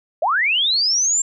sine linear sweep, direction up, 562 to 7459 Hz, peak -15 dBFS, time 0.22-1.22 s, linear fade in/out 5 ms, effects none

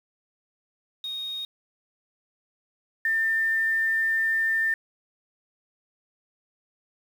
sine tone pair in turn, 3729 / 1796.8 Hz, A#7 / A6, 0 / +36 cents, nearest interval octave + minor second, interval 1264 cents, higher first, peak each -30 / -21 dBFS, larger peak second, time 1.04-1.45 / 3.05-4.74 s, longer second, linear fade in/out 2 ms, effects 8-bit

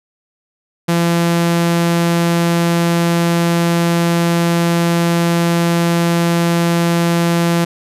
sawtooth tone, 170 Hz, F3, 46 cents flat, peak -8 dBFS, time 0.88-7.65 s, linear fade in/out 10 ms, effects resampled to 32000 Hz

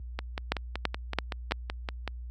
two click trains, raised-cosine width 0.3 ms, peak -16 / -9 dBFS, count 11 / 4, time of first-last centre 0.19-2.077 / 0.52-1.52 s, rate 5.3 / 3 Hz, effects added 60 Hz sine -31 dBFS peak until 2.3 s + high-pass 80 Hz 12 dB/octave

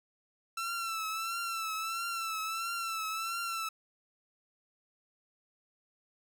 sawtooth tone with vibrato, 1335 Hz, E6, 22 cents sharp, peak -30 dBFS, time 0.57-3.69 s, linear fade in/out 5 ms, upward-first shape triangle, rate 1.5 Hz, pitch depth 64 cents each way, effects 11-bit

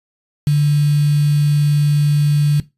sine tone with quantisation, 146.83 Hz, D3, in tune, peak -10 dBFS, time 0.47-2.6 s, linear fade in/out 2 ms, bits 5, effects noise-tail reverb RT60 0.2 s tail -17 dB re dry + resampled to 32000 Hz

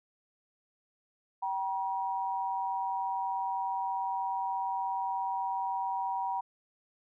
sine tone pair together, 773.7 / 957 Hz, G5 / A#5, -23 / +45 cents, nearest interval major third, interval 368 cents, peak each -34 / -32 dBFS, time 1.42-6.41 s, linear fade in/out 10 ms, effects none

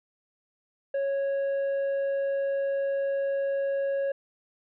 triangle tone with tanh clipping, 552 Hz, C#5, 7 cents flat, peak -26 dBFS, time 0.94-4.12 s, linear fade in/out 5 ms, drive 9 dB, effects none

